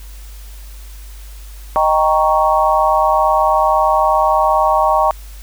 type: chord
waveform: sine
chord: Eb dominant seventh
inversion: none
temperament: equal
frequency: 622.3 / 784 / 932.3 / 1108.7 Hz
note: Eb5 / G5 / Bb5 / Db6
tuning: 0 / 0 / 0 / 0 cents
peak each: -16 dBFS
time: 1.76-5.11 s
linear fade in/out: 0 ms
effects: added 50 Hz sine -31 dBFS peak until 5.42 s + white hiss -43 dBFS RMS until 5.42 s